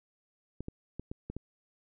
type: clicks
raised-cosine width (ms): 3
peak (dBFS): -25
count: 6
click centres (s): 0.606 / 0.684 / 0.996 / 1.115 / 1.3 / 1.366
effects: none